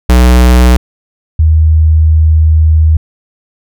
square / sine tone pair in turn, 61.74 / 78.85 Hz, B1 / D#2, 0 / +24 cents, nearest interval major third, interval 424 cents, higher second, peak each -3 dBFS, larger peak neither, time 0.09-0.77 / 1.39-2.97 s, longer second, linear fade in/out 5 ms, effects none

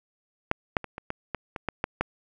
clicks, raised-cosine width 0.5 ms, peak -7 / -7 / -21 / -21 / -15 / -14 / -18 / -12 / -10 / -9 dBFS, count 10, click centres 0.514 / 0.768 / 0.843 / 0.981 / 1.104 / 1.347 / 1.562 / 1.687 / 1.841 / 2.01 s, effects none

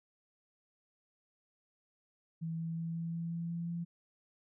sine tone with pitch steps, 163.6 / 164.55 / 165.5 / 166.46 / 167.42 / 168.39 / 169.37 / 170.35 Hz, E3 / E3 / E3 / E3 / E3 / E3 / E3 / F3, -13 / -3 / +7 / +17 / +27 / +37 / +47 / -43 cents, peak -35 dBFS, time 2.41-3.85 s, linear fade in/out 20 ms, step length 180 ms, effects none

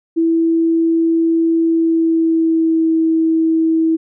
sine tone with pitch glide, 329.3 to 323.6 Hz, E4 to E4, -2 to -32 cents, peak -11 dBFS, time 0.16-3.97 s, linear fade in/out 20 ms, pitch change -30 cents, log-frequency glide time 1.63-2.93 s, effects none

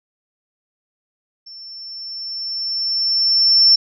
sine tone with level ramp, 5390 Hz, E8, 38 cents sharp, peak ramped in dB -35 to -7 dBFS, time 1.46-3.76 s, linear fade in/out 10 ms, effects none

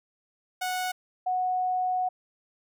sawtooth / sine tone pair in turn, 736 / 736 Hz, F#5 / F#5, -9 / -9 cents, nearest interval unison, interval 0 cents, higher neither, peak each -24 dBFS, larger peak neither, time 0.61-0.92 / 1.26-2.09 s, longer second, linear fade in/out 10 ms, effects none

